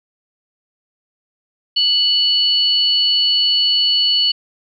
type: tone pair together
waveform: sine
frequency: 2960 / 4417 Hz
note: F#7 / C#8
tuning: 0 / -7 cents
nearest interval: perfect fifth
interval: 693 cents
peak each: -15 dBFS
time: 1.76-4.32 s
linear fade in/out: 10 ms
effects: none